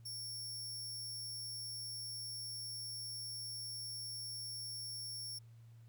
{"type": "tone", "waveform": "sawtooth", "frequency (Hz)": 5470, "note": "F8", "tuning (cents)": -37, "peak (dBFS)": -40, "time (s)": [0.05, 5.39], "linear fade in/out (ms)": 10, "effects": ["added 115 Hz sine -55 dBFS peak until 5.88 s", "pink hiss -75 dBFS RMS until 5.88 s"]}